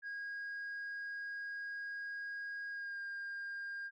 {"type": "tone with pitch glide", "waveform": "sine", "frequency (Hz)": [1637, 1607.9], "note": ["G#6", "G6"], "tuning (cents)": [-25, 44], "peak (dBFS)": -38, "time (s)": [0.02, 3.91], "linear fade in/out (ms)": 50, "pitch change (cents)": -31, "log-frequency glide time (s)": [2.7, 3], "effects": ["tanh soft clip ceiling -39 dBFS"]}